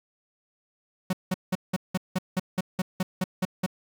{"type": "tone bursts", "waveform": "45% pulse", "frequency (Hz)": 185, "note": "F#3", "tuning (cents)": 0, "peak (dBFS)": -23, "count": 13, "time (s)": [1.1, 3.663], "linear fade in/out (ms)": 5, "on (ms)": 31, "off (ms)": 180, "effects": ["10-bit"]}